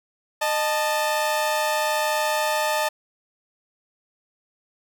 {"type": "tone pair together", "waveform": "sawtooth", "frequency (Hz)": [613.7, 880], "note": ["D#5", "A5"], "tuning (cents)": [-24, 0], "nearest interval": "tritone", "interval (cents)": 624, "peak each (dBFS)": [-20, -20], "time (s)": [0.41, 2.89], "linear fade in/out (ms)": 10, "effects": []}